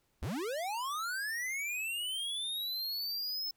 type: linear sweep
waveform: square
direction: up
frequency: 50 to 5274 Hz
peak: -35 dBFS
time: 0.22-3.51 s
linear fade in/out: 5 ms
effects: pink hiss -75 dBFS RMS until 3.56 s